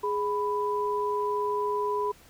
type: tone pair together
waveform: sine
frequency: 415.3 / 991.8 Hz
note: G#4 / B5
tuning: 0 / +7 cents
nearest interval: octave + minor third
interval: 1507 cents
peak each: -28 dBFS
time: 0.03-2.12 s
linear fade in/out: 10 ms
effects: pink hiss -55 dBFS RMS until 2.29 s